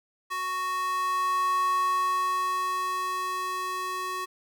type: tone with high-pass filter sweep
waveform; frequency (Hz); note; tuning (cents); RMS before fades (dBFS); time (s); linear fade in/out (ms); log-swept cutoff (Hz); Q
square; 370; F#4; 0; -28; 0.3-4.26; 20; 1300 to 810; 5.7
effects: none